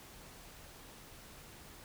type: silence
effects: pink hiss -54 dBFS RMS until 1.84 s